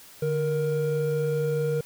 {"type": "tone pair together", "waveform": "triangle", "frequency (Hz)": [148.3, 469.7], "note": ["D3", "A#4"], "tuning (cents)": [17, 13], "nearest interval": "octave + minor sixth", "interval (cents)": 1996, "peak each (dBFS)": [-25, -23], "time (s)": [0.22, 1.81], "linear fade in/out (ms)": 5, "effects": ["white hiss -49 dBFS RMS until 1.85 s"]}